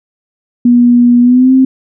sine tone with pitch glide, 241.8 to 262.2 Hz, B3 to C4, -36 to +4 cents, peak -3 dBFS, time 0.65-1.65 s, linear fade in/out 5 ms, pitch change +140 cents, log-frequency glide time 1.21-1.53 s, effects none

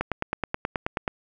click train, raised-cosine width 0.5 ms, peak -10 dBFS, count 11, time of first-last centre 0.01-1.078 s, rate 9.36 Hz, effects none

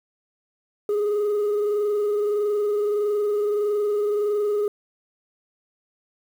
sine tone with frequency modulation, 415.3 Hz, G#4, in tune, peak -17 dBFS, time 0.89-4.68 s, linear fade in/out 2 ms, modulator 21.6 Hz, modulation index 0.35, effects tanh soft clip ceiling -19 dBFS + 8-bit

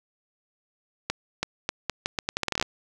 accelerating click train, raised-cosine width 0.2 ms, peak -8 dBFS, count 16, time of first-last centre 1.1-2.626 s, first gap 330 ms, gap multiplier 0.79, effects none

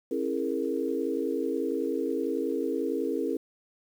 sine chord, A# half-diminished seventh, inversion first, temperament equal with one note detuned, 271.2 / 329.6 / 415.3 / 466.2 Hz, C#4 / E4 / G#4 / A#4, -38 / 0 / 0 / 0 cents, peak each -32 dBFS, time 0.11-3.37 s, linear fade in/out 5 ms, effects 9-bit

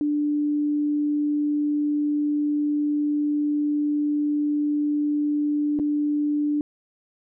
sine tone with dropouts, 295.1 Hz, D4, 8 cents sharp, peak -20 dBFS, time 0.01-6.61 s, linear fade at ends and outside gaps 1 ms, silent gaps 5.79-5.797 s, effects none

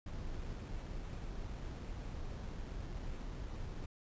brown noise with sample-and-hold, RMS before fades -43 dBFS, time 0.06-3.86 s, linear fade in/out 5 ms, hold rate 4900 Hz, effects resampled to 16000 Hz

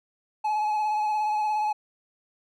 triangle tone with vibrato, 850 Hz, G#5, 40 cents sharp, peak -21 dBFS, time 0.44-1.73 s, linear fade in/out 10 ms, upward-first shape triangle, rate 17 Hz, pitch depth 31 cents each way, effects none

